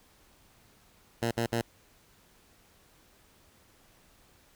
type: tone bursts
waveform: 10% pulse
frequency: 116.54 Hz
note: A#2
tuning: in tune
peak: -19 dBFS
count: 3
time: 1.22-1.615 s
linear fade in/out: 5 ms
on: 93 ms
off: 58 ms
effects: pink hiss -62 dBFS RMS until 4.55 s